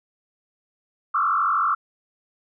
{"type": "tone with frequency modulation", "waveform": "sine", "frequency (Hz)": 1244.5, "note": "D#6", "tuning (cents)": 0, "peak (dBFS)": -18, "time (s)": [1.14, 1.75], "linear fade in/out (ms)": 10, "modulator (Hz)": 46.4, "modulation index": 3.1, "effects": []}